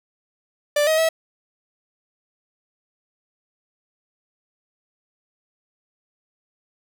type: tone with pitch steps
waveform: 45% pulse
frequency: 588 / 632 / 647 Hz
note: D5 / D#5 / E5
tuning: +2 / +27 / -32 cents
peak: -16 dBFS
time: 0.76-1.09 s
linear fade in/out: 5 ms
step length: 110 ms
effects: none